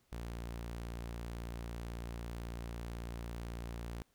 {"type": "tone", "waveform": "sawtooth", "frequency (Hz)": 58.1, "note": "A#1", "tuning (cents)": -5, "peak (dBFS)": -37, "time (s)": [0.12, 4.02], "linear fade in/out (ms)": 0, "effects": ["pink hiss -74 dBFS RMS until 4.14 s"]}